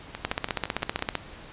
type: two click trains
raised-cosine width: 0.3 ms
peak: -9 / -17 dBFS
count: 15 / 6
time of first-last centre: 0.25-1.153 / 0.15-0.992 s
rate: 15.5 / 5.94 Hz
effects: pink hiss -45 dBFS RMS until 1.52 s + resampled to 8000 Hz